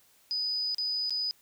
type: tone with dropouts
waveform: sine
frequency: 4978 Hz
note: D#8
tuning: in tune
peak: -28 dBFS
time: 0.31-1.31 s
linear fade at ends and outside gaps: 0 ms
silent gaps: 0.746-0.783 / 1.096-1.106 s
effects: white hiss -63 dBFS RMS until 1.41 s